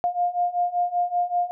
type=beating tone pair; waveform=sine; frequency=704 / 709.2 Hz; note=F5 / F5; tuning=+14 / +26 cents; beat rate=5.2 Hz; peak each=-25 / -23 dBFS; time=0.04-1.51 s; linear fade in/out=0 ms; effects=none